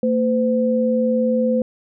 sine tone pair together, 227.2 / 510 Hz, A#3 / C5, -44 / -44 cents, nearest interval octave + major second, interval 1400 cents, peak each -18 dBFS, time 0.03-1.62 s, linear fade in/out 2 ms, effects none

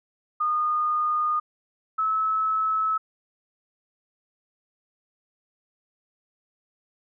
sine tone pair in turn, 1225 / 1297.8 Hz, D#6 / E6, -27 / -27 cents, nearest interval minor second, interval 100 cents, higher second, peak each -21 dBFS, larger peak neither, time 0.4-1.4 / 1.98-2.98 s, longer neither, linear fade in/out 10 ms, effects none

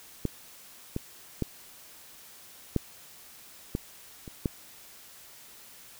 clicks, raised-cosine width 3 ms, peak -14 / -17 / -14 / -11 / -15 / -28 / -13 dBFS, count 7, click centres 0.253 / 0.964 / 1.423 / 2.763 / 3.751 / 4.278 / 4.458 s, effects white hiss -51 dBFS RMS until 5.99 s

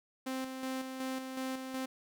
sawtooth tone with tremolo, 261.6 Hz, C4, in tune, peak -31 dBFS, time 0.26-1.86 s, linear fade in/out 10 ms, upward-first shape square, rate 2.7 Hz, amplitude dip 45%, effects none

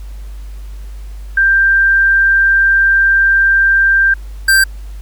sine / square tone pair in turn, 1580 / 1574 Hz, G6 / G6, +13 / +7 cents, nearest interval unison, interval 6 cents, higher first, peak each -7 dBFS, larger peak neither, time 1.37-4.14 / 4.48-4.64 s, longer first, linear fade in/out 5 ms, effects added 50 Hz sine -25 dBFS peak until 5.01 s + pink hiss -46 dBFS RMS until 5.01 s

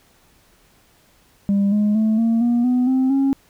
sine tone with pitch steps, 199.7 / 208.8 / 218.3 / 228.2 / 238.6 / 249.4 / 260.8 / 272.6 Hz, G3 / G#3 / A3 / A#3 / A#3 / B3 / C4 / C#4, +32 / +10 / -13 / -37 / +41 / +17 / -5 / -29 cents, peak -12 dBFS, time 1.49-3.33 s, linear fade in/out 0 ms, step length 230 ms, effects tanh soft clip ceiling -13 dBFS + pink hiss -56 dBFS RMS until 3.49 s

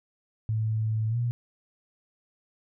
sine tone with pitch glide, 109.8 to 119.74 Hz, A2 to A#2, -3 to +47 cents, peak -24 dBFS, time 0.49-1.31 s, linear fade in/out 0 ms, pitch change +150 cents, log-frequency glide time 1.09-1.17 s, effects none

